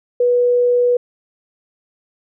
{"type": "tone", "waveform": "sine", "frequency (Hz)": 488.6, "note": "B4", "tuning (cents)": -19, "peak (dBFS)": -11, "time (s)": [0.2, 0.97], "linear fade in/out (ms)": 5, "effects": []}